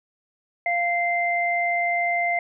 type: tone pair together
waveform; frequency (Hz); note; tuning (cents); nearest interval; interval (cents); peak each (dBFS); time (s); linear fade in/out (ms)
sine; 695.1 / 2083; F5 / C7; -8 / -8; octave + perfect fifth; 1900; -23; 0.66-2.39; 2
effects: none